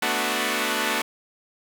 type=chord; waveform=5% pulse; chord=B minor seventh; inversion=third; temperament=equal; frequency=220 / 246.9 / 293.7 / 370 Hz; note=A3 / B3 / D4 / F#4; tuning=0 / 0 / 0 / 0 cents; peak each=-17 dBFS; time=0.02-1.02 s; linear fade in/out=5 ms; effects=none